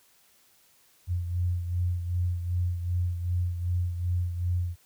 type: beating tone pair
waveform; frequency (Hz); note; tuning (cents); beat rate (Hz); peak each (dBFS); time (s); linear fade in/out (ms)
sine; 88.1 / 90.7; F2 / F#2; +16 / -34; 2.6; -26 / -34; 1.07-4.76; 50
effects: white hiss -62 dBFS RMS until 4.85 s